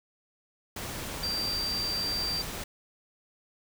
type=tone in noise; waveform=sine; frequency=4699 Hz; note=D8; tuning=in tune; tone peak=-29 dBFS; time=1.23-2.42 s; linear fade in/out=5 ms; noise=pink; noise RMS=-37 dBFS; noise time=0.76-2.64 s; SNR=+5 dB; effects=none